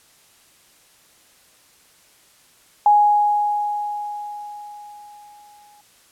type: tone with exponential decay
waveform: sine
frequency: 830.6 Hz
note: G#5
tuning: in tune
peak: -9 dBFS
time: 2.86-5.81 s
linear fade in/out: 2 ms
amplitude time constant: 640 ms
effects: white hiss -54 dBFS RMS until 6.11 s + low-pass 12000 Hz 12 dB/octave